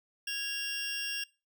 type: tone pair together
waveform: 25% pulse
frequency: 1650 / 2775 Hz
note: G#6 / F7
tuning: -12 / -12 cents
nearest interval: major sixth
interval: 900 cents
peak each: -36 / -30 dBFS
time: 0.27-1.24 s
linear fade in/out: 5 ms
effects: noise-tail reverb RT60 0.3 s tail -23 dB re dry